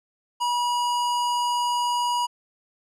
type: tone with low-pass filter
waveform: square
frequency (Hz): 967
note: B5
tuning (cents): -37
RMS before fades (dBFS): -24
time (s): 0.4-2.27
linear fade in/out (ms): 20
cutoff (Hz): 9500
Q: 0.72
effects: none